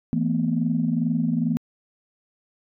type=chord; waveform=sine; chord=E suspended fourth; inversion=none; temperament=equal with one note detuned; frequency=164.81 / 224.5 / 246.9 Hz; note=E3 / A3 / B3; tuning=0 / +35 / 0 cents; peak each=-24 dBFS; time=0.13-1.57 s; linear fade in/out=0 ms; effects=tanh soft clip ceiling -10 dBFS